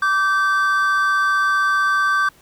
triangle tone pair together, 1163 / 1552.4 Hz, D6 / G6, -17 / -17 cents, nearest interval perfect fourth, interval 500 cents, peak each -16 dBFS, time 0.02-2.29 s, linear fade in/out 5 ms, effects pink hiss -52 dBFS RMS until 2.41 s

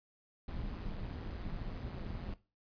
brown noise with amplitude modulation, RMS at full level -38 dBFS, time 0.48-2.34 s, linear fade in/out 5 ms, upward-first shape sine, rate 173 Hz, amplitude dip 70%, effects noise-tail reverb RT60 0.3 s tail -17 dB re dry + resampled to 11025 Hz

